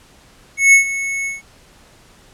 square tone with ADSR envelope, 2200 Hz, C#7, 14 cents flat, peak -5 dBFS, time 0.57-1.42 s, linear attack 160 ms, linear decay 110 ms, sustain -15 dB, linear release 160 ms, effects pink hiss -48 dBFS RMS until 2.33 s + low-pass 10000 Hz 12 dB/octave

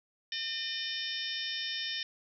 harmonic tone with a mistuned harmonic, 606 Hz, D#5, 46 cents flat, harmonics 3 / 4 / 5 / 6 / 7 / 8 / 9, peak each -41 / -45 / -39 / -38 / -49 / -45 / -41 dBFS, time 0.32-2.03 s, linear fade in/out 2 ms, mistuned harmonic 8, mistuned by +43 cents, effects none

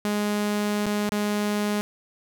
sawtooth tone with dropouts, 207.7 Hz, G#3, in tune, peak -19 dBFS, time 0.05-1.81 s, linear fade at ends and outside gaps 0 ms, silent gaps 0.858-0.866 / 1.092-1.121 s, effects none

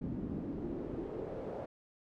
brown noise with band-pass filter sweep, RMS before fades -40 dBFS, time 0.01-1.66 s, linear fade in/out 10 ms, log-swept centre 210 to 560 Hz, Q 2.3, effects none

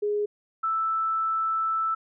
sine tone pair in turn, 415.3 / 1320 Hz, G#4 / E6, 0 / +2 cents, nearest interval octave + minor sixth, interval 2002 cents, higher second, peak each -23 dBFS, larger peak neither, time 0.02-0.26 / 0.63-1.95 s, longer second, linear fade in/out 10 ms, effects none

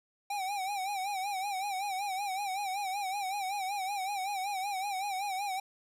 square tone with vibrato, 784 Hz, G5, in tune, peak -33 dBFS, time 0.3-5.6 s, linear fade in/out 5 ms, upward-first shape sine, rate 5.3 Hz, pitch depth 95 cents each way, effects resampled to 32000 Hz + 10-bit

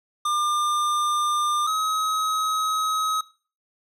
square tone pair in turn, 1200 / 1271.9 Hz, D6 / D#6, +37 / +38 cents, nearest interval minor second, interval 101 cents, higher second, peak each -22 / -22 dBFS, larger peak neither, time 0.25-1.67 / 1.67-3.21 s, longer second, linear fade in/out 5 ms, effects noise-tail reverb RT60 0.4 s tail -20 dB re dry + low-pass 11000 Hz 12 dB/octave

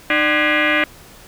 sine tone with frequency modulation, 145 Hz, D3, 22 cents flat, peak -13 dBFS, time 0.1-0.84 s, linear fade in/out 2 ms, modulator 450 Hz, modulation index 5.5, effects pink hiss -43 dBFS RMS until 1.27 s

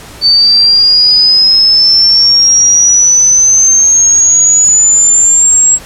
sine exponential sweep, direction up, 4537 to 7670 Hz, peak -3 dBFS, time 0.21-5.79 s, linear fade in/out 50 ms, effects pink hiss -31 dBFS RMS until 5.85 s + low-pass 12000 Hz 12 dB/octave

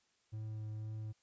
triangle tone with vibrato, 108.3 Hz, A2, 27 cents flat, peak -38 dBFS, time 0.32-1.13 s, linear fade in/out 20 ms, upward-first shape triangle, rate 2 Hz, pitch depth 13 cents each way, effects white hiss -75 dBFS RMS until 1.22 s + resampled to 16000 Hz

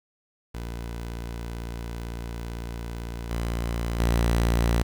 sawtooth tone with level steps, 57.9 Hz, A#1, 11 cents flat, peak -28 / -22 / -16 dBFS, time 0.54-4.83 s, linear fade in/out 10 ms, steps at 3.31 / 4 s, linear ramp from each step 2 ms, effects 8-bit

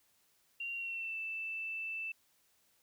sine tone with pitch glide, 2764 to 2650 Hz, F7 to E7, -19 to +9 cents, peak -37 dBFS, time 0.6-2.12 s, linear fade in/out 5 ms, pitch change -72 cents, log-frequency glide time 0.74-1.18 s, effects white hiss -72 dBFS RMS until 2.82 s

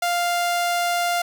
sawtooth tone, 698.5 Hz, F5, in tune, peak -16 dBFS, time 0.02-1.22 s, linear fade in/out 5 ms, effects none

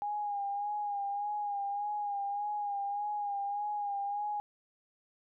sine tone with vibrato, 817 Hz, G#5, 29 cents flat, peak -32 dBFS, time 0.02-4.4 s, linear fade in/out 0 ms, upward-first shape sine, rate 1.7 Hz, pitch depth 37 cents each way, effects none

